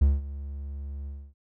triangle tone with ADSR envelope, 70.2 Hz, C#2, 22 cents sharp, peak -13 dBFS, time 0.01-1.34 s, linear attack 10 ms, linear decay 190 ms, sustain -18 dB, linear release 270 ms, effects none

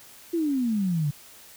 sine exponential sweep, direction down, 349.2 to 140 Hz, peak -22 dBFS, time 0.33-1.11 s, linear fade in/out 10 ms, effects white hiss -49 dBFS RMS until 1.56 s

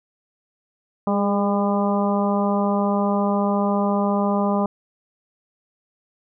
harmonic tone with a mistuned harmonic, 201.6 Hz, G3, 49 cents sharp, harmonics 1 / 2 / 3 / 4 / 5 / 6, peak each -20 / -27 / -25 / -27 / -28 / -31 dBFS, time 1.07-4.66 s, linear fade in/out 2 ms, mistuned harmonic 2, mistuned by +27 cents, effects none

